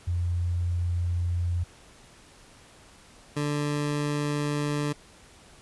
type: tone pair in turn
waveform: sine / 20% pulse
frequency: 87.31 / 146.84 Hz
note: F2 / D3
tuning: 0 / 0 cents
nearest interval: major sixth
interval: 900 cents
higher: second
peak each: -24 / -21 dBFS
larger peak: second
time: 0.07-1.64 / 3.36-4.93 s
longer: neither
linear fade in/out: 10 ms
effects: pink hiss -53 dBFS RMS until 5.61 s + resampled to 24000 Hz

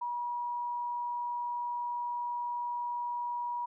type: tone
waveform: sine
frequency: 963 Hz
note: B5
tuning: 44 cents flat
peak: -32 dBFS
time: 0.01-3.66 s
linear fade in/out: 10 ms
effects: none

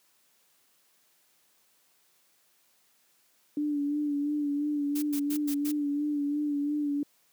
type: tone with vibrato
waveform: sine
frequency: 291.6 Hz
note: D4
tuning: 12 cents flat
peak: -26 dBFS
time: 3.57-7.03 s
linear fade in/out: 2 ms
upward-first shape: sine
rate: 2.9 Hz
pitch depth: 37 cents each way
type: noise bursts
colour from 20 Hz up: blue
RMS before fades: -37 dBFS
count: 5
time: 4.95-5.72 s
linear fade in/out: 10 ms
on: 74 ms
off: 100 ms
effects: white hiss -67 dBFS RMS until 7.32 s + high-pass 150 Hz 12 dB/octave

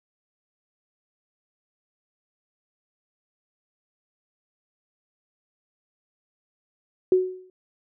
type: tone with exponential decay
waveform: sine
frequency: 370.1 Hz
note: F#4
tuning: in tune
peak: -12 dBFS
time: 7.12-7.5 s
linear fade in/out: 2 ms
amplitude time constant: 81 ms
effects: none

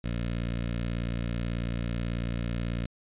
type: tone with notch filter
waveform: 15% pulse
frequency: 58.27 Hz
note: A#1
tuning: in tune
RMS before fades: -31 dBFS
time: 0.04-2.86 s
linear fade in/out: 5 ms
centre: 870 Hz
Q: 1
effects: resampled to 8000 Hz

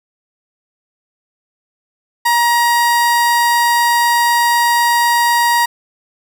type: tone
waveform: 30% pulse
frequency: 948 Hz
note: A#5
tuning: 29 cents sharp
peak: -8 dBFS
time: 2.25-5.66 s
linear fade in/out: 10 ms
effects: none

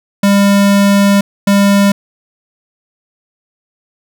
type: tone pair in turn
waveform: square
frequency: 200 / 200 Hz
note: G3 / G3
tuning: +35 / +35 cents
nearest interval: unison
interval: 0 cents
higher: neither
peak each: -7 / -7 dBFS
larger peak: neither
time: 0.23-1.21 / 1.47-1.92 s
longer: first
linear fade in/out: 5 ms
effects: none

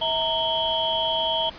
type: tone cluster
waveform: sine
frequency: 648 / 922 / 3068 / 3291 Hz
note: E5 / A#5 / G7 / G#7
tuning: -30 / -19 / -38 / -16 cents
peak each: -27 dBFS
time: 0.01-1.5 s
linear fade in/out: 10 ms
effects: pink hiss -42 dBFS RMS until 1.58 s + resampled to 11025 Hz

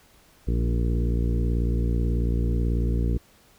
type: harmonic tone with a mistuned harmonic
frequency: 58.27 Hz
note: A#1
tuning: in tune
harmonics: 1 / 2 / 3 / 4 / 5 / 6 / 7 / 8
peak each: -22 / -28 / -32 / -34 / -36 / -38 / -39 / -40 dBFS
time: 0.47-3.18 s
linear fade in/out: 10 ms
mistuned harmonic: 5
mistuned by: +16 cents
effects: pink hiss -57 dBFS RMS until 3.58 s

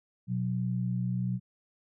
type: tone pair together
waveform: sine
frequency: 123 / 183.7 Hz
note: B2 / F#3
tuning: -7 / -12 cents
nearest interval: perfect fifth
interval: 695 cents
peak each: -30 / -31 dBFS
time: 0.27-1.4 s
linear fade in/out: 50 ms
effects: none

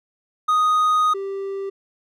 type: tone pair in turn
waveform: triangle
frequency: 1244.5 / 392 Hz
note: D#6 / G4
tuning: 0 / 0 cents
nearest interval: octave + minor sixth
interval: 2000 cents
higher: first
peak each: -13 / -23 dBFS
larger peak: first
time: 0.48-1.14 / 1.14-1.7 s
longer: first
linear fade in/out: 10 ms
effects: none

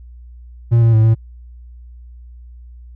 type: tone with pitch steps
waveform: triangle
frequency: 116.8 / 114.7 / 110.3 / 112.2 Hz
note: A#2 / A#2 / A2 / A2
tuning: +4 / -28 / +5 / +34 cents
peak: -6 dBFS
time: 0.71-1.15 s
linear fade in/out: 20 ms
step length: 110 ms
effects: added 60 Hz sine -35 dBFS peak until 2.95 s

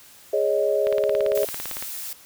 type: chord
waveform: sine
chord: Ab suspended fourth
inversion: none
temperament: equal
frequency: 415.3 / 554.4 / 622.3 Hz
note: Ab4 / Db5 / Eb5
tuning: 0 / 0 / 0 cents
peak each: -23 dBFS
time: 0.33-1.45 s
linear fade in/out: 5 ms
type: click train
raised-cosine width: 0.3 ms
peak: -16 dBFS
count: 18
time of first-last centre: 0.87-1.825 s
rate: 17.8 Hz
type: noise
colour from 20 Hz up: blue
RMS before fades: -33 dBFS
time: 1.35-2.13 s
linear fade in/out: 2 ms
effects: white hiss -49 dBFS RMS until 2.25 s

